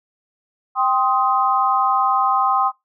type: chord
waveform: sine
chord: C minor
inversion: second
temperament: just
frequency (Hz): 784.9 / 1046.5 / 1255.8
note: G5 / C6 / Eb6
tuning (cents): +2 / 0 / +16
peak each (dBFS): -19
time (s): 0.75-2.72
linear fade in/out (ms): 50
effects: noise-tail reverb RT60 0.2 s tail -23 dB re dry